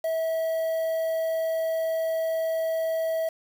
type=tone with quantisation; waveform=triangle; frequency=649 Hz; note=E5; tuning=27 cents flat; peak=-22 dBFS; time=0.04-3.29 s; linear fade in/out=5 ms; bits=7; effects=none